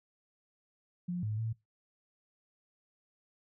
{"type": "tone with pitch steps", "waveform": "sine", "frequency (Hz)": [177.2, 107.2, 112.4], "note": ["F3", "A2", "A2"], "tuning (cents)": [25, -45, 37], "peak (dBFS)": -32, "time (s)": [1.08, 1.53], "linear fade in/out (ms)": 10, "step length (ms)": 150, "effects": ["noise-tail reverb RT60 0.2 s tail -21 dB re dry"]}